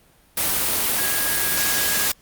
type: tone in noise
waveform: sine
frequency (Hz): 1649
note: G#6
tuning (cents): -13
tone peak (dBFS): -28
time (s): 0.98-2.08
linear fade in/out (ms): 5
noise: white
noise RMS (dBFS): -21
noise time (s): 0.37-2.12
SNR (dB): -10
effects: pink hiss -56 dBFS RMS until 2.21 s + Opus 32 kbps